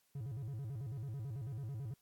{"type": "tone with vibrato", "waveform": "triangle", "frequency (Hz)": 123.47, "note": "B2", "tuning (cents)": 0, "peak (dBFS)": -38, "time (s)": [0.15, 1.94], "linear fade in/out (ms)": 5, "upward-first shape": "square", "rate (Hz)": 9.1, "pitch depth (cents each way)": 220, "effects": ["white hiss -75 dBFS RMS until 2.01 s", "AAC 64 kbps"]}